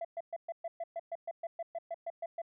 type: tone bursts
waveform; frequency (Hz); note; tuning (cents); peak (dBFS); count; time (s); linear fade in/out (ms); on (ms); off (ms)
sine; 672; E5; +33; -33; 16; 0.01-2.418; 5; 38; 120
effects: tanh soft clip ceiling -33 dBFS